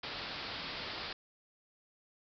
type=low-pass noise; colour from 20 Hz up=white; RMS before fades=-42 dBFS; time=0.03-1.13 s; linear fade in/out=5 ms; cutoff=5000 Hz; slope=96 dB/octave; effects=none